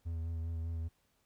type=tone with vibrato; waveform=triangle; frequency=82.41 Hz; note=E2; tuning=in tune; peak=-33 dBFS; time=0.05-0.89 s; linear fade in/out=20 ms; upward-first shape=sine; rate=5 Hz; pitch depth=26 cents each way; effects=pink hiss -75 dBFS RMS until 1.25 s